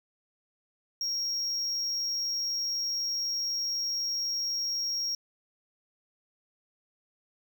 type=tone with amplitude modulation; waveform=triangle; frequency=5588 Hz; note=F8; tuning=in tune; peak=-26 dBFS; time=1.01-5.15 s; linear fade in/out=2 ms; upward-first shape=sine; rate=200 Hz; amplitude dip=30%; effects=none